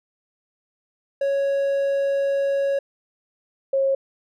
triangle / sine tone pair in turn, 554.4 / 542.1 Hz, C#5 / C#5, 0 / -39 cents, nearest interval unison, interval 39 cents, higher first, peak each -17 dBFS, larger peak neither, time 1.21-2.79 / 3.73-3.95 s, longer first, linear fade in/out 5 ms, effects none

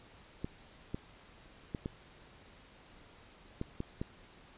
clicks, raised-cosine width 3 ms, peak -23 dBFS, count 7, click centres 0.445 / 0.945 / 1.748 / 1.859 / 3.614 / 3.804 / 4.015 s, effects pink hiss -58 dBFS RMS until 4.57 s + resampled to 8000 Hz

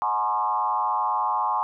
sine tone with frequency modulation, 962 Hz, B5, 46 cents flat, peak -21 dBFS, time 0.02-1.63 s, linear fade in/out 0 ms, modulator 110 Hz, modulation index 1.7, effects none

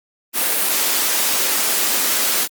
white high-pass noise, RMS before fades -18 dBFS, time 0.33-2.48 s, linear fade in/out 50 ms, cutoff 220 Hz, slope 24 dB/octave, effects Opus 32 kbps

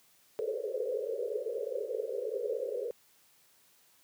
pink band-pass noise, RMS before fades -35 dBFS, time 0.39-2.91 s, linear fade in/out 0 ms, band 410 to 550 Hz, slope 96 dB/octave, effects white hiss -65 dBFS RMS until 4.03 s + high-pass 80 Hz 12 dB/octave

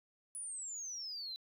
sine exponential sweep, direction down, 10010 to 3951 Hz, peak -40 dBFS, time 0.35-1.36 s, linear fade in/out 0 ms, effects tanh soft clip ceiling -36 dBFS

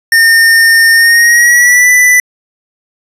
square tone with pitch glide, 1821 to 1985.8 Hz, A#6 to B6, -41 to +9 cents, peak -4 dBFS, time 0.12-2.2 s, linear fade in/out 2 ms, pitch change +150 cents, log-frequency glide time 0.93-1.9 s, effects resampled to 32000 Hz

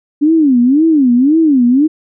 sine tone with vibrato, 280 Hz, C#4, 18 cents sharp, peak -6 dBFS, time 0.21-1.88 s, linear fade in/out 20 ms, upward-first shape sine, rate 1.9 Hz, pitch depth 270 cents each way, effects none

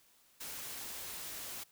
white noise, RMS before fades -44 dBFS, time 0.4-1.64 s, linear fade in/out 10 ms, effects white hiss -67 dBFS RMS until 1.71 s

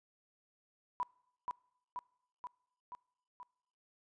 sine tone with echo, 987.8 Hz, B5, in tune, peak -32 dBFS, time 1-1.03 s, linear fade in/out 0 ms, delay 480 ms, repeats 5, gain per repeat -3 dB, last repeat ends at 3.43 s, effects noise-tail reverb RT60 0.8 s tail -26 dB re dry + resampled to 22050 Hz

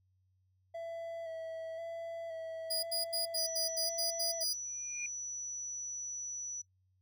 triangle tone with vibrato, 659.3 Hz, E5, in tune, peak -37 dBFS, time 0.74-4.44 s, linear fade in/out 10 ms, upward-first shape square, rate 0.96 Hz, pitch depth 20 cents each way
sawtooth tone bursts, 4896 Hz, D#8, 29 cents flat, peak -30 dBFS, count 9, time 2.7-4.534 s, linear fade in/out 10 ms, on 130 ms, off 83 ms
sine tone, 5920 Hz, F#8, in tune, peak -38 dBFS, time 3.37-6.62 s, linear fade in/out 10 ms
sine tone with exponential growth, 2407 Hz, D7, 42 cents sharp, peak -35 dBFS, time 4.65-5.06 s, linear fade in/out 2 ms, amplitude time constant 89 ms
effects noise-tail reverb RT60 0.1 s tail -20 dB re dry + added 93 Hz sine -70 dBFS peak until 7.01 s

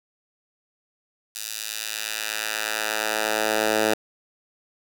10% pulse tone with high-pass filter sweep, 108.4 Hz, A2, 25 cents flat, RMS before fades -26 dBFS, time 1.35-3.94 s, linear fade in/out 5 ms, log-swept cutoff 4900 to 380 Hz, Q 0.76, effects 7-bit

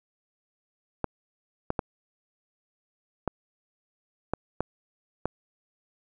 clicks, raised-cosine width 1 ms, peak -12 dBFS, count 7, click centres 1.043 / 1.704 / 1.792 / 3.277 / 4.336 / 4.606 / 5.256 s, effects none

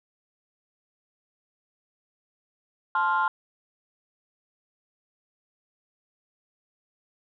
sine chord, F major, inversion first, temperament just, 873.1 / 1047.7 / 1396.9 Hz, A5 / C6 / F6, -14 / +2 / 0 cents, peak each -25 / -24 / -25 dBFS, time 2.95-3.28 s, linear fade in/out 2 ms, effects tanh soft clip ceiling -15 dBFS

